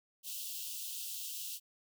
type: high-pass noise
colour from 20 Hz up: white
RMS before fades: -42 dBFS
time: 0.23-1.6 s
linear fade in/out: 50 ms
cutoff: 2700 Hz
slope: 96 dB/octave
effects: none